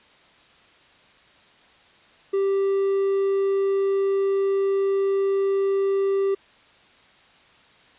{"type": "tone", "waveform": "triangle", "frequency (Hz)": 392, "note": "G4", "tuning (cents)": 0, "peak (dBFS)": -17, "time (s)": [2.33, 6.35], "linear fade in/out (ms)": 10, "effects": ["white hiss -54 dBFS RMS until 7.98 s", "resampled to 8000 Hz"]}